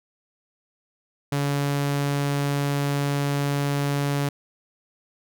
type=tone; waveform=sawtooth; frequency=142.1 Hz; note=C#3; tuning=43 cents sharp; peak=-18 dBFS; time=1.32-4.29 s; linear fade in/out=5 ms; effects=none